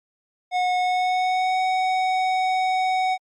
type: tone with pitch glide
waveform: square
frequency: 728 to 747.2 Hz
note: F#5 to F#5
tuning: -28 to +17 cents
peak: -20 dBFS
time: 0.51-3.18 s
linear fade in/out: 50 ms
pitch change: +45 cents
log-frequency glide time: 0.77-1.6 s
effects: low-pass 4000 Hz 12 dB/octave + Opus 48 kbps